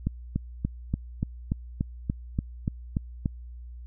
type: click train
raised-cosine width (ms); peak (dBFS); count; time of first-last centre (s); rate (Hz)
5; -13; 12; 0.07-3.258; 3.45
effects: added 60 Hz sine -39 dBFS peak until 3.86 s